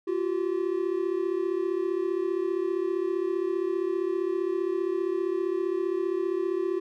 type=tone pair together; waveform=triangle; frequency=346.9 / 382.1 Hz; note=F4 / G4; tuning=-12 / -44 cents; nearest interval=major second; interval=168 cents; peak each=-26 dBFS; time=0.07-6.8 s; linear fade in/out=10 ms; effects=none